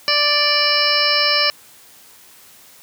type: harmonic tone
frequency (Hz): 587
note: D5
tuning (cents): -1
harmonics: 1 / 2 / 3 / 4 / 5 / 7 / 8 / 9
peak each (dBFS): -24 / -23 / -23 / -22 / -23 / -24 / -23 / -18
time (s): 0.08-1.5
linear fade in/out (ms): 0
effects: white hiss -46 dBFS RMS until 2.82 s + high-pass 80 Hz 12 dB/octave